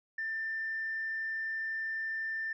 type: tone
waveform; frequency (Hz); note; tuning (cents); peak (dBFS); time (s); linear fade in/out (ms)
sine; 1786; A6; +25; -32; 0.18-2.53; 5
effects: tanh soft clip ceiling -28 dBFS